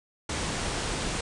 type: low-pass noise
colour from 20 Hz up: pink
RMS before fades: -31 dBFS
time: 0.29-1.21 s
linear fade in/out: 5 ms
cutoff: 9600 Hz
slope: 96 dB/octave
effects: none